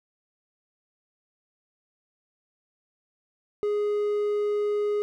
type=tone; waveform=triangle; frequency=415.3 Hz; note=G#4; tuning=in tune; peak=-21 dBFS; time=3.63-5.02 s; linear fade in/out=0 ms; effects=none